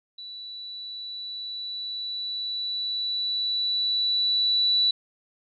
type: tone with level ramp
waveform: sine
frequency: 3951 Hz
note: B7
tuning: in tune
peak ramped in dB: -37 to -18 dBFS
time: 0.18-4.91 s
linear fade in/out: 5 ms
effects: none